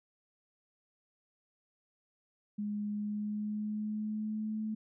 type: tone with pitch glide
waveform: sine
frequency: 207.7 to 216.8 Hz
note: G#3 to A3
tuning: 0 to -25 cents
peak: -33 dBFS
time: 2.58-4.75 s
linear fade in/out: 10 ms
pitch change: +75 cents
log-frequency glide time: 2.9-4.64 s
effects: none